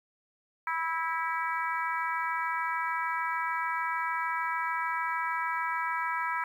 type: harmonic tone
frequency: 326.7 Hz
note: E4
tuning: 15 cents flat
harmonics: 3 / 4 / 5 / 6 / 7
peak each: -32 / -34 / -36 / -38 / -39 dBFS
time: 0.67-6.44 s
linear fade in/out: 2 ms
effects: 10-bit